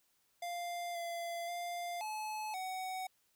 square tone with pitch steps, 697 / 684 / 698 / 859 / 749 Hz, F5 / F5 / F5 / A5 / F#5, -4 / -36 / -1 / -42 / +21 cents, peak -39 dBFS, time 0.42-3.07 s, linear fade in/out 5 ms, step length 530 ms, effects white hiss -75 dBFS RMS until 3.35 s

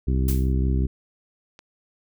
harmonic tone, 65.2 Hz, C2, 5 cents flat, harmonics 1 / 2 / 3 / 4 / 5 / 6, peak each -20 / -26 / -30 / -32 / -34 / -36 dBFS, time 0.07-0.87 s, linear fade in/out 10 ms
blue noise with exponential decay, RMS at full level -28 dBFS, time 0.28-0.53 s, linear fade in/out 5 ms, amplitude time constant 54 ms
click, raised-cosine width 0.2 ms, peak -27 dBFS, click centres 1.591 s
effects none

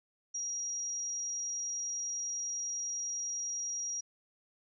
sine tone, 5710 Hz, F8, 37 cents sharp, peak -34 dBFS, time 0.34-4.01 s, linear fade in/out 10 ms, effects none

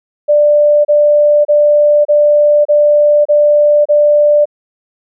sine tone bursts, 591 Hz, D5, 11 cents sharp, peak -5 dBFS, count 7, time 0.28-4.456 s, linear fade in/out 20 ms, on 570 ms, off 31 ms, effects none

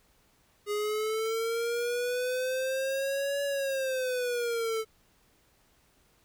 square linear two-way sweep, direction up then down, 411.5 to 567 to 437.3 Hz, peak -29 dBFS, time 0.66-4.85 s, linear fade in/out 50 ms, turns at 3.43 s, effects pink hiss -66 dBFS RMS until 6.24 s

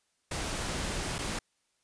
pink noise with dropouts, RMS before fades -34 dBFS, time 0.31-1.39 s, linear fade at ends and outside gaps 5 ms, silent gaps 1.184-1.188 s, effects white hiss -75 dBFS RMS until 1.83 s + resampled to 22050 Hz

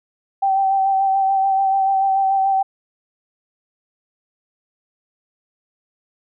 sine tone with vibrato, 776 Hz, G5, 18 cents flat, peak -14 dBFS, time 0.42-2.63 s, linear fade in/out 10 ms, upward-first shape sine, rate 6.9 Hz, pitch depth 23 cents each way, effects none

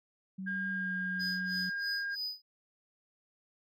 sine tone with pitch glide, 189.6 to 183.46 Hz, F#3 to F#3, +43 to -14 cents, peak -37 dBFS, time 0.38-1.7 s, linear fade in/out 10 ms, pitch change -57 cents, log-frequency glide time 0.7-0.95 s
sine tone, 1614 Hz, G#6, 50 cents flat, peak -33 dBFS, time 0.46-2.16 s, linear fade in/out 20 ms
triangle tone with tremolo, 4978 Hz, D#8, in tune, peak -32 dBFS, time 1.19-2.42 s, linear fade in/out 20 ms, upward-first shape sine, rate 3.1 Hz, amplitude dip 95%
effects tanh soft clip ceiling -23 dBFS

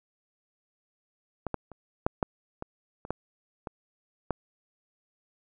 clicks, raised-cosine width 1 ms, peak -17 / -15 / -30 / -9 / -11 / -21 / -27 / -14 / -21 / -13 dBFS, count 10, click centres 1.467 / 1.543 / 1.717 / 2.065 / 2.228 / 2.624 / 3.051 / 3.106 / 3.672 / 4.307 s, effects none

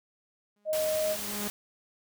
sawtooth tone with exponential growth, 206.1 Hz, G#3, 13 cents flat, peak -28 dBFS, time 0.56-1.48 s, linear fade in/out 5 ms, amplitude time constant 200 ms
sine tone, 622.3 Hz, D#5, in tune, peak -26 dBFS, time 0.65-1.17 s, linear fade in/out 50 ms
white noise, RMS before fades -36 dBFS, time 0.73-1.5 s, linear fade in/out 0 ms
effects none

